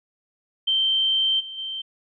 sine tone with level steps, 3125 Hz, G7, 6 cents flat, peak -18 / -33 / -28 dBFS, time 0.67-1.82 s, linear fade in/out 10 ms, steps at 1.39 / 1.57 s, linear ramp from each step 20 ms, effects none

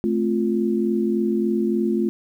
sine chord, F major, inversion first, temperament equal with one note detuned, 218.2 / 261.6 / 349.2 Hz, A3 / C4 / F4, -14 / 0 / 0 cents, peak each -21 / -27 / -22 dBFS, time 0.04-2.09 s, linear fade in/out 0 ms, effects 9-bit

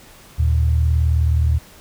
sine tone pair together, 77.78 / 117.08 Hz, D#2 / A#2, 0 / +8 cents, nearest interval perfect fifth, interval 708 cents, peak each -14 / -21 dBFS, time 0.38-1.59 s, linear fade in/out 20 ms, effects pink hiss -45 dBFS RMS until 1.8 s

